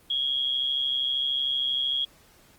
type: tone with amplitude modulation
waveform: sine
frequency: 3294 Hz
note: G#7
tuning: 15 cents flat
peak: -21 dBFS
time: 0.1-2.05 s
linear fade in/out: 5 ms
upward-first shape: sine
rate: 133 Hz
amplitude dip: 60%
effects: pink hiss -57 dBFS RMS until 2.58 s + Opus 24 kbps